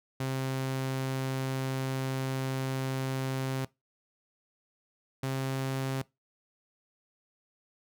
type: tone pair in turn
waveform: sawtooth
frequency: 132.5 / 133.5 Hz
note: C3 / C3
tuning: +22 / +35 cents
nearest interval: unison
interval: 13 cents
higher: second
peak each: -26 dBFS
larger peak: neither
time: 0.2-3.65 / 5.23-6.02 s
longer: first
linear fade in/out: 5 ms
effects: noise-tail reverb RT60 0.2 s tail -21 dB re dry